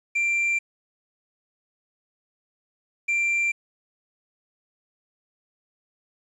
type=tone pair in turn; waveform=triangle; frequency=2363 / 2363 Hz; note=D7 / D7; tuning=+10 / +10 cents; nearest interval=unison; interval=0 cents; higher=neither; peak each=-19 dBFS; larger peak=neither; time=0.15-0.59 / 3.08-3.52 s; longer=neither; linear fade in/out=10 ms; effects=resampled to 24000 Hz + 9-bit